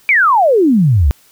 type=exponential sweep; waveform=sine; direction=down; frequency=2390 to 62 Hz; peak=-7 dBFS; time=0.09-1.11 s; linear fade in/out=0 ms; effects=white hiss -49 dBFS RMS until 1.31 s